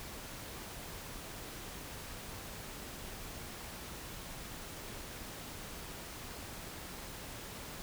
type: silence
effects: pink hiss -46 dBFS RMS until 7.82 s